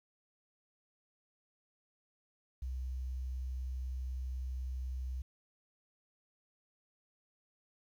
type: tone with quantisation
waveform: sine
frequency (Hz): 64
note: C2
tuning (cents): -38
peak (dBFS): -36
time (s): 2.62-5.22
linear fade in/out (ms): 5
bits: 11
effects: none